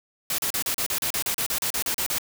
white noise bursts, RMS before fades -26 dBFS, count 16, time 0.3-2.184 s, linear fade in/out 2 ms, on 84 ms, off 36 ms, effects none

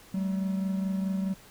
triangle tone pair together, 190.58 / 215.3 Hz, G3 / A3, -49 / -37 cents, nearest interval major second, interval 212 cents, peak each -25 / -35 dBFS, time 0.14-1.34 s, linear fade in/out 5 ms, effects pink hiss -53 dBFS RMS until 1.5 s

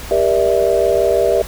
sine chord, E half-diminished seventh, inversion first, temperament just, 395.6 / 474.7 / 593.3 / 659.3 Hz, G4 / Bb4 / D5 / E5, +16 / +31 / +18 / 0 cents, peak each -17 dBFS, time 0.11-1.42 s, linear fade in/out 2 ms, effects added 60 Hz sine -32 dBFS peak until 1.47 s + pink hiss -32 dBFS RMS until 1.47 s

